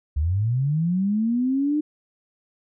sine linear sweep, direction up, 68.7 to 305.8 Hz, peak -19 dBFS, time 0.16-1.81 s, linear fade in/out 10 ms, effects none

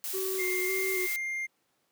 blue noise, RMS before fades -35 dBFS, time 0.04-1.16 s, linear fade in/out 0 ms
triangle tone with vibrato, 374 Hz, F#4, 19 cents sharp, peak -29 dBFS, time 0.13-1.07 s, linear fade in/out 20 ms, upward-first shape square, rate 1.8 Hz, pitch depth 28 cents each way
triangle tone, 2110 Hz, C7, 14 cents sharp, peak -29 dBFS, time 0.38-1.47 s, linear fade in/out 20 ms
effects pink hiss -73 dBFS RMS until 1.91 s + high-pass 200 Hz 12 dB/octave

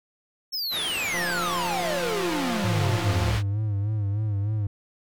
square exponential sweep, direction down, 5480 to 59.2 Hz, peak -27 dBFS, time 0.52-3.39 s, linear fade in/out 20 ms
white low-pass noise, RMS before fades -34 dBFS, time 0.7-3.43 s, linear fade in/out 50 ms, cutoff 3300 Hz, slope 12 dB/octave
click train, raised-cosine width 1 ms, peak -20 dBFS, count 380, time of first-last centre 1.14-3.306 s, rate 175 Hz
triangle tone with vibrato, 103.8 Hz, G#2, in tune, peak -21 dBFS, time 2.64-4.67 s, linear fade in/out 5 ms, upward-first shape sine, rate 3.3 Hz, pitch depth 83 cents each way
effects none

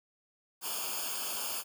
white noise with comb filter, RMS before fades -36 dBFS, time 0.61-1.64 s, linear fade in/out 50 ms, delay 0.51 ms, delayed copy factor -1, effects none

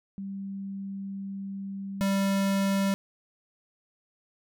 sine / square tone pair in turn, 196 / 196 Hz, G3 / G3, 0 / 0 cents, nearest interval unison, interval 0 cents, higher neither, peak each -33 / -24 dBFS, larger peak second, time 0.18-2.01 / 2.01-2.94 s, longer first, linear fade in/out 0 ms, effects none

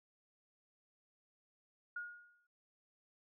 sine tone with exponential decay, 1435 Hz, F6, 47 cents sharp, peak -38 dBFS, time 1.96-2.47 s, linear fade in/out 5 ms, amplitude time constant 110 ms, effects none

